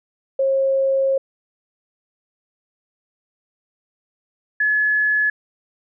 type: tone pair in turn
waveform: sine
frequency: 539 / 1706.4 Hz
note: C#5 / G#6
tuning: -49 / +46 cents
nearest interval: octave + minor sixth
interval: 1995 cents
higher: second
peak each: -15 dBFS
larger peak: neither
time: 0.39-1.18 / 4.6-5.3 s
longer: first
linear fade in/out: 5 ms
effects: none